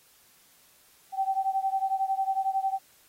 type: beating tone pair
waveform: sine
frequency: 769 / 780 Hz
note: G5 / G5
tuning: -33 / -9 cents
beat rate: 11 Hz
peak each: -27 / -29 dBFS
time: 1.12-2.79 s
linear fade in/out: 50 ms
effects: white hiss -60 dBFS RMS until 3.08 s + AAC 48 kbps